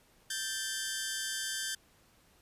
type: tone pair together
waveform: 10% pulse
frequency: 1565.4 / 1760 Hz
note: G6 / A6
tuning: -3 / 0 cents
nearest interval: major second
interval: 203 cents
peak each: -27 / -30 dBFS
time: 0.3-1.75 s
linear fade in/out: 5 ms
effects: pink hiss -65 dBFS RMS until 2.41 s + resampled to 32000 Hz